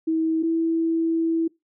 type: tone pair in turn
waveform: sine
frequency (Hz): 321.8 / 328.2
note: E4 / E4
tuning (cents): -42 / -8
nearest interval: unison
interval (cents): 34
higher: second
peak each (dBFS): -19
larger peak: neither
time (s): 0.07-0.43 / 0.43-1.48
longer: second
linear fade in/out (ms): 10
effects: noise-tail reverb RT60 0.2 s tail -23 dB re dry